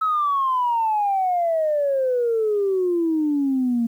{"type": "exponential sweep", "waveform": "sine", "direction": "down", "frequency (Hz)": [1300, 228.7], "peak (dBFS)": -17, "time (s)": [0.01, 3.87], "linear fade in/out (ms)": 10, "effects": ["tanh soft clip ceiling -13 dBFS", "9-bit"]}